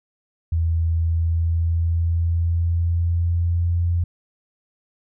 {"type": "tone with pitch glide", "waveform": "sine", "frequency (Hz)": [82.41, 86.16], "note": ["E2", "F2"], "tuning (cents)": [0, -23], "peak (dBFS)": -17, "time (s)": [0.52, 4.04], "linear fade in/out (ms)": 5, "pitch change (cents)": 77, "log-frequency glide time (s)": [0.92, 3.84], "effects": []}